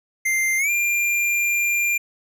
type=tone with pitch glide; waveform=square; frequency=2093 to 2390 Hz; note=C7 to D7; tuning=0 to +30 cents; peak=-19 dBFS; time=0.25-1.98 s; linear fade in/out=10 ms; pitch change=+230 cents; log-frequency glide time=0.58-0.7 s; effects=none